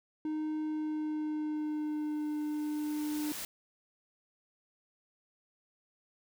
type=tone with pitch glide; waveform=triangle; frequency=308.8 to 300.7 Hz; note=D#4 to D4; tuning=-13 to +41 cents; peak=-30 dBFS; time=0.25-3.32 s; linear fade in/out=2 ms; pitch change=-46 cents; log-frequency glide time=0.62-2.35 s
type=noise with exponential growth; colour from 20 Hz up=white; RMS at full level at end=-39 dBFS; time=1.56-3.45 s; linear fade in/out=1 ms; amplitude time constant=410 ms
effects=none